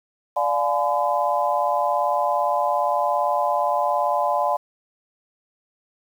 sine chord, D diminished seventh, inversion none, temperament just, 587.3 / 704.8 / 845.8 / 1014.9 Hz, D5 / F5 / Ab5 / Cb6, 0 / +16 / +31 / +47 cents, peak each -24 dBFS, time 0.36-4.57 s, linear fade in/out 10 ms, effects 8-bit

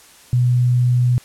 sine tone, 123.47 Hz, B2, in tune, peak -12 dBFS, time 0.33-1.18 s, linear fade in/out 0 ms, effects white hiss -46 dBFS RMS until 1.24 s + low-pass 11000 Hz 12 dB/octave

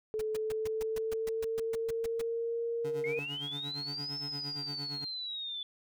sine tone with pitch glide, 434.1 to 465.3 Hz, A4 to A#4, -23 to -3 cents, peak -31 dBFS, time 0.14-3.19 s, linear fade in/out 0 ms, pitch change +120 cents, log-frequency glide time 0.31-2.62 s
pink noise bursts, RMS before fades -43 dBFS, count 14, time 0.19-2.216 s, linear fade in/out 5 ms, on 24 ms, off 130 ms
25% pulse tone with tremolo, 143.2 Hz, D3, 43 cents flat, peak -36 dBFS, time 2.84-5.05 s, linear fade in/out 10 ms, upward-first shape sine, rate 8.7 Hz, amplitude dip 80%
sine linear two-way sweep, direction up then down, 2111 to 5274 to 3460 Hz, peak -36 dBFS, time 3.04-5.63 s, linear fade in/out 2 ms, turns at 4.17 s
effects none

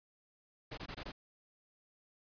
pink noise bursts, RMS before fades -44 dBFS, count 5, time 0.71-1.12 s, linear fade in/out 10 ms, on 66 ms, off 20 ms, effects resampled to 11025 Hz

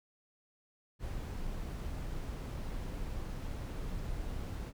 brown noise, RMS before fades -39 dBFS, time 0.99-4.73 s, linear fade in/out 50 ms, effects none

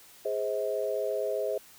sine chord, Ab major, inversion none, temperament equal with one note detuned, 415.3 / 523.3 / 638.6 Hz, Ab4 / C5 / Eb5, 0 / 0 / +45 cents, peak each -32 dBFS, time 0.25-1.58 s, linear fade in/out 5 ms, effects white hiss -54 dBFS RMS until 1.78 s

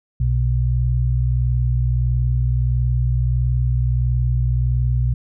sine tone pair together, 61.95 / 123.47 Hz, B1 / B2, +6 / 0 cents, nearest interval octave, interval 1194 cents, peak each -18 dBFS, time 0.2-5.14 s, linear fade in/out 5 ms, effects none

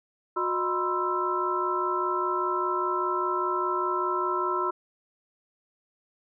sine tone cluster, 362.7 / 612 / 974 / 1039 / 1326 Hz, F#4 / D#5 / B5 / C6 / E6, -34 / -29 / -24 / -12 / +10 cents, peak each -30 / -38 / -32 / -30 / -29 dBFS, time 0.36-4.71 s, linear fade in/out 10 ms, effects none

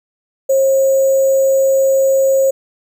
sine tone with sample-and-hold, 538 Hz, C5, 48 cents sharp, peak -9 dBFS, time 0.49-2.51 s, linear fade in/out 10 ms, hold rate 7350 Hz, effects none

